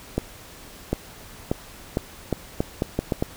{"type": "accelerating click train", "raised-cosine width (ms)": 2, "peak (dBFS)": -8, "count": 10, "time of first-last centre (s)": [0.18, 3.225], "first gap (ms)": 750, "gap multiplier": 0.78, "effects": ["pink hiss -44 dBFS RMS until 3.36 s"]}